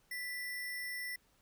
sine tone with sample-and-hold, 1975.5 Hz, B6, in tune, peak -38 dBFS, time 0.11-1.16 s, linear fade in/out 5 ms, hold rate 7350 Hz, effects pink hiss -71 dBFS RMS until 1.41 s

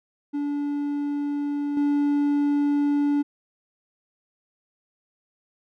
triangle tone with level steps, 288.6 Hz, D4, 30 cents flat, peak -22 / -17 dBFS, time 0.33-3.23 s, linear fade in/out 20 ms, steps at 1.77 s, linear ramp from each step 2 ms, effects none

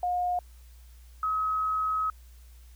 sine tone pair in turn, 716 / 1275.8 Hz, F5 / D#6, +43 / +43 cents, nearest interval minor seventh, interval 1000 cents, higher second, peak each -25 dBFS, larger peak neither, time 0.03-0.39 / 1.23-2.1 s, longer second, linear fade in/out 2 ms, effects added 60 Hz sine -48 dBFS peak until 2.75 s + white hiss -62 dBFS RMS until 2.75 s

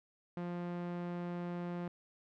sawtooth tone with low-pass filter, 175 Hz, F3, 4 cents sharp, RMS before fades -40 dBFS, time 0.37-1.88 s, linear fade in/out 2 ms, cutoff 1900 Hz, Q 0.51, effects none

